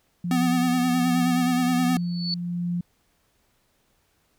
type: tone with tremolo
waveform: sine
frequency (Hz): 174.61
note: F3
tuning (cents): 0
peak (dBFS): -23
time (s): 0.24-2.81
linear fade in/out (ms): 5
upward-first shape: triangle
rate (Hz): 1.3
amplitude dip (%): 45
type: tone with vibrato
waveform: square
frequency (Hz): 249.8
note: B3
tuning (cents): +20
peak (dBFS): -21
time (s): 0.31-1.97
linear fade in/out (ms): 2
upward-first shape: sine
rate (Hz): 9.5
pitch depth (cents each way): 37
type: tone with exponential growth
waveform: sine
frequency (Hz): 4454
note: C#8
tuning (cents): +7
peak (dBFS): -22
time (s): 1.89-2.34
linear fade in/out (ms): 1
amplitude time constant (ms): 96
effects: pink hiss -67 dBFS RMS until 4.38 s